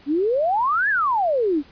sine exponential two-way sweep, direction up then down, 271.5 to 1772 to 271.5 Hz, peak -17 dBFS, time 0.06-1.63 s, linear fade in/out 50 ms, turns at 0.89 s, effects pink hiss -50 dBFS RMS until 1.71 s + resampled to 11025 Hz

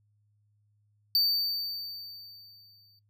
square tone with exponential decay, 4592 Hz, D8, 40 cents flat, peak -21 dBFS, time 1.15-2.99 s, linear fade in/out 1 ms, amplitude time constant 400 ms, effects noise-tail reverb RT60 0.1 s tail -17 dB re dry + added 104 Hz sine -66 dBFS peak until 3.09 s

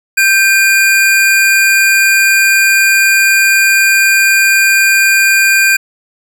square tone pair together, 1568 / 2432 Hz, G6 / D#7, 0 / -40 cents, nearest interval minor sixth, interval 760 cents, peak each -10 dBFS, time 0.17-5.77 s, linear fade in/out 10 ms, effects none

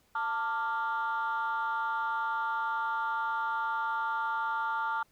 sine chord, D minor, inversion second, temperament equal with one note detuned, 894.3 / 1174.7 / 1396.9 Hz, A5 / D6 / F6, +28 / 0 / 0 cents, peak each -31 / -34 / -32 dBFS, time 0.15-5.03 s, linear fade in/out 5 ms, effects tanh soft clip ceiling -24 dBFS + pink hiss -68 dBFS RMS until 5.11 s

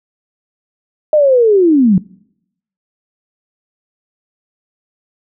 sine linear sweep, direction down, 622.3 to 173 Hz, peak -6 dBFS, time 1.13-1.98 s, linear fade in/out 2 ms, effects noise-tail reverb RT60 0.8 s tail -25 dB re dry

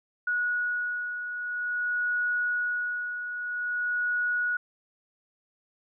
sine beating tone pair, 1459 / 1459.5 Hz, F#6 / F#6, -25 / -24 cents, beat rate 0.5 Hz, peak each -35 / -27 dBFS, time 0.27-4.57 s, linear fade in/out 5 ms, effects none

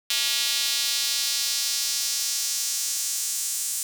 square tone with high-pass filter sweep, 128.2 Hz, C3, 35 cents flat, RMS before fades -26 dBFS, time 0.1-3.83 s, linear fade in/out 2 ms, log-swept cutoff 3500 to 7700 Hz, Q 1.7, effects none

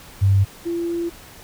sine tone pair in turn, 98 / 340.5 Hz, G2 / F4, 0 / -44 cents, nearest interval octave + minor seventh, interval 2156 cents, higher second, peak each -12 / -21 dBFS, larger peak first, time 0.21-0.45 / 0.65-1.1 s, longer second, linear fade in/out 20 ms, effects pink hiss -43 dBFS RMS until 1.43 s

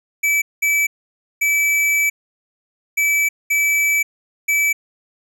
square tone bursts at uneven times, 2305 Hz, D7, 33 cents flat, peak -15 dBFS, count 6, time 0.23-0.42 / 0.62-0.87 / 1.41-2.1 / 2.97-3.29 / 3.5-4.03 / 4.48-4.73 s, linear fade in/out 10 ms, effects none

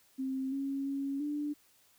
sine tone with pitch steps, 264.6 / 274.5 / 276.3 / 294.2 Hz, C4 / C#4 / C#4 / D4, +20 / -17 / -6 / +3 cents, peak -32 dBFS, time 0.18-1.54 s, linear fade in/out 20 ms, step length 340 ms, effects white hiss -66 dBFS RMS until 1.98 s

